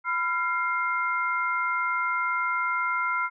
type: tone cluster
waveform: sine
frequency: 997 / 1377 / 2117 Hz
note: B5 / F6 / C7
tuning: +16 / -25 / +20 cents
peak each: -30 / -26 / -30 dBFS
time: 0.04-3.3 s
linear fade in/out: 50 ms
effects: none